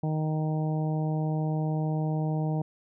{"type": "harmonic tone", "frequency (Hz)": 155.56, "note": "D#3", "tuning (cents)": 0, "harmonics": [1, 2, 3, 4, 5, 6], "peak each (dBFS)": [-26, -35, -39, -39, -39, -46], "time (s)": [0.03, 2.62], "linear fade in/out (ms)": 5, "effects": []}